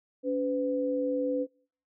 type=tone pair together; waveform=sine; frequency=282.9 / 504 Hz; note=C#4 / B4; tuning=+35 / +35 cents; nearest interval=minor seventh; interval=1000 cents; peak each=-30 / -28 dBFS; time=0.23-1.47 s; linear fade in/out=50 ms; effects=noise-tail reverb RT60 0.5 s tail -24 dB re dry